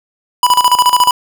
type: tone with tremolo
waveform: square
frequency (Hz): 987.8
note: B5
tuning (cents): 0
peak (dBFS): -6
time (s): 0.43-1.11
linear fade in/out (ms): 2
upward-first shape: square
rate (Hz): 14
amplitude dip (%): 75
effects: none